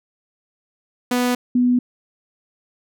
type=tone pair in turn; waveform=sawtooth / sine; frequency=246.9 / 246.9 Hz; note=B3 / B3; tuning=0 / 0 cents; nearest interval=unison; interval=0 cents; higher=neither; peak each=-13 dBFS; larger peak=neither; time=1.11-1.35 / 1.55-1.79 s; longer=neither; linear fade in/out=5 ms; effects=none